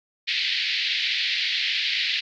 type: band-pass noise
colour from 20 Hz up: white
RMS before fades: -25 dBFS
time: 0.27-2.21 s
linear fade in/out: 20 ms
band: 1900 to 4400 Hz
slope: 48 dB/octave
effects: none